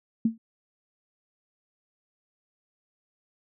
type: tone with exponential decay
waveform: sine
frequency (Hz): 225.7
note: A3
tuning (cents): +44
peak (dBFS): -16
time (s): 0.25-0.38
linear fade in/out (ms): 5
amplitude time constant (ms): 27
effects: none